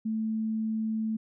sine tone, 220 Hz, A3, in tune, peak -27 dBFS, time 0.05-1.17 s, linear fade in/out 10 ms, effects none

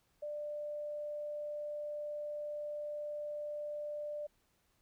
sine tone, 593 Hz, D5, 17 cents sharp, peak -38 dBFS, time 0.22-4.27 s, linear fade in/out 10 ms, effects pink hiss -75 dBFS RMS until 4.81 s

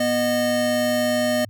square tone pair together, 243.5 / 613.6 Hz, B3 / D#5, -24 / -24 cents, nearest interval octave + major third, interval 1600 cents, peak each -24 / -21 dBFS, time 0-1.45 s, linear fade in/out 5 ms, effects added 104 Hz sine -39 dBFS peak until 1.49 s

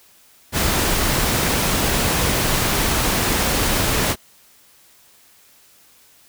pink noise, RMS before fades -19 dBFS, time 0.52-4.16 s, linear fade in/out 50 ms, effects white hiss -52 dBFS RMS until 6.28 s

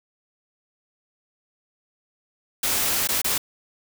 white noise with dropouts, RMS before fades -23 dBFS, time 2.63-3.38 s, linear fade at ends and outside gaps 5 ms, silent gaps 3.074-3.088 / 3.217-3.244 s, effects none

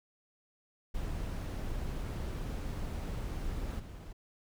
brown noise with level steps, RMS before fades -37 / -45 dBFS, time 0.94-4.13 s, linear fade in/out 10 ms, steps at 3.79 s, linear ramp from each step 10 ms, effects none

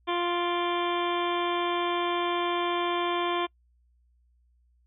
harmonic tone with a mistuned harmonic, 349.2 Hz, F4, in tune, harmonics 1 / 2 / 3 / 4 / 5 / 6 / 7 / 8 / 9 / 10, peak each -29 / -33 / -30 / -42 / -40 / -45 / -38 / -47 / -38 / -40 dBFS, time 0.07-3.47 s, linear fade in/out 20 ms, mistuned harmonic 7, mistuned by -50 cents, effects noise-tail reverb RT60 0.1 s tail -26 dB re dry + added 60 Hz sine -62 dBFS peak until 4.86 s

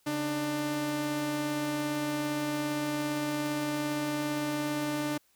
sawtooth tone pair together, 140.15 / 297.8 Hz, C#3 / D4, +19 / +24 cents, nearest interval octave + minor second, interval 1305 cents, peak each -35 / -26 dBFS, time 0.06-5.18 s, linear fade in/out 10 ms, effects white hiss -68 dBFS RMS until 5.35 s

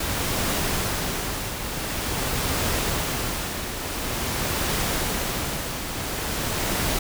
pink noise with tremolo, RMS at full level -24 dBFS, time 0-6.99 s, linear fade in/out 5 ms, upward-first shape triangle, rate 0.47 Hz, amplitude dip 55%, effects none

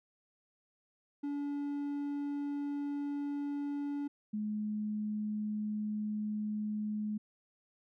triangle / sine tone pair in turn, 286.5 / 211.7 Hz, D4 / G#3, -43 / +33 cents, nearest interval perfect fourth, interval 524 cents, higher first, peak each -32 / -33 dBFS, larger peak first, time 1.23-4.08 / 4.33-7.18 s, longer neither, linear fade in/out 10 ms, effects none

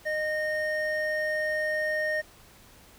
triangle tone pair together, 615 / 1845.2 Hz, D#5 / A#6, -20 / -18 cents, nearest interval octave + perfect fifth, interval 1902 cents, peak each -27 dBFS, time 0.05-2.22 s, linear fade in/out 20 ms, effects pink hiss -54 dBFS RMS until 2.98 s

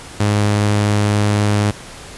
sawtooth tone, 103.83 Hz, G#2, in tune, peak -9 dBFS, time 0.2-1.71 s, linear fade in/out 5 ms, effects pink hiss -35 dBFS RMS until 2.17 s + resampled to 24000 Hz

